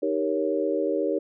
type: chord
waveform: sine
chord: Eb dominant seventh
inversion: none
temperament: equal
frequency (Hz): 311.1 / 392 / 466.2 / 554.4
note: Eb4 / G4 / Bb4 / Db5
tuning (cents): 0 / 0 / 0 / 0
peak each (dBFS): -28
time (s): 0.02-1.19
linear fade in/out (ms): 10
effects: none